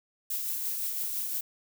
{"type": "noise with tremolo", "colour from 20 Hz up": "violet", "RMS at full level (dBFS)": -31, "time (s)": [0.3, 1.41], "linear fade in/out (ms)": 5, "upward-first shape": "triangle", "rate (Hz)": 5.9, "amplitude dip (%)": 35, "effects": []}